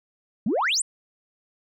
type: exponential sweep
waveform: sine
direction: up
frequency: 181.8 to 9397 Hz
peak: -19 dBFS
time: 0.46-0.82 s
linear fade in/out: 5 ms
effects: tanh soft clip ceiling -17 dBFS